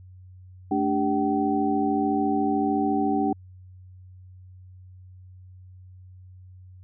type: tone cluster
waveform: sine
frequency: 218.9 / 292.7 / 394.2 / 764 Hz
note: A3 / D4 / G4 / G5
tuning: -9 / -6 / +10 / -45 cents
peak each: -28 / -24 / -29 / -26 dBFS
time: 0.71-3.33 s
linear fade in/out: 5 ms
effects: added 92 Hz sine -44 dBFS peak until 6.83 s